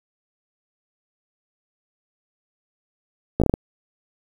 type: slowing click train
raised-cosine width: 2 ms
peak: -5 dBFS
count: 6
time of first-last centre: 3.4-3.539 s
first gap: 16 ms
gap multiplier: 1.28
effects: 7-bit